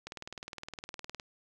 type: click train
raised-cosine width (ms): 0.2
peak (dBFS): -24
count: 23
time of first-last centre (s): 0.07-1.198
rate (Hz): 19.5
effects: none